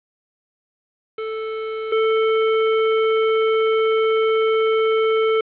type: tone pair in turn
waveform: square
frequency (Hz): 440 / 442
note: A4 / A4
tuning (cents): 0 / +8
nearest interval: unison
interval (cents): 8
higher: second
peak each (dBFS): -25 / -16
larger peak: second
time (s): 1.18-1.92 / 1.92-5.41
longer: second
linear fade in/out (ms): 5
effects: resampled to 8000 Hz + 7-bit